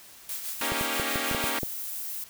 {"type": "noise with tremolo", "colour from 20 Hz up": "blue", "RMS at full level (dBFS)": -33, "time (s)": [0.29, 1.5], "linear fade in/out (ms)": 2, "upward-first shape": "sine", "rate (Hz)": 6.2, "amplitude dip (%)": 50}
{"type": "chord", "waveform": "5% pulse", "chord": "Eb dominant seventh", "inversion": "second", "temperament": "equal", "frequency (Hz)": [233.1, 277.2, 311.1, 392], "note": ["Bb3", "Db4", "Eb4", "G4"], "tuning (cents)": [0, 0, 0, 0], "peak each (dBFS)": [-22, -21, -23, -24], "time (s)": [0.61, 1.59], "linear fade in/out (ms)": 2}
{"type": "clicks", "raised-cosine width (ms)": 2, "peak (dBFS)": -17, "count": 8, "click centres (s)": [0.72, 0.811, 0.998, 1.158, 1.313, 1.348, 1.441, 1.632]}
{"type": "noise", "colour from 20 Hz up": "violet", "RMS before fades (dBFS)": -35, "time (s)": [1.46, 2.24], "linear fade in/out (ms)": 2}
{"effects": ["white hiss -50 dBFS RMS until 2.29 s"]}